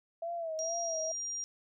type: tone with vibrato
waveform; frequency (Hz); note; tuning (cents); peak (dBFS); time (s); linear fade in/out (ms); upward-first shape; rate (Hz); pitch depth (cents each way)
sine; 659.3; E5; 0; -34; 0.22-1.12; 5; sine; 2.2; 75
type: tone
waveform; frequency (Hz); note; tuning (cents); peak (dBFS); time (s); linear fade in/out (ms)
sine; 5700; F8; +34; -35; 0.59-1.44; 0
effects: none